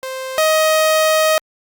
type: tone pair in turn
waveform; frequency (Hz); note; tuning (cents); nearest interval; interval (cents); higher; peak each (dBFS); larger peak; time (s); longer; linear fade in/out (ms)
sawtooth; 523.3 / 628.3; C5 / D#5; 0 / +17; minor third; 317; second; -20 / -8; second; 0.03-0.38 / 0.38-1.38; second; 0
effects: Opus 48 kbps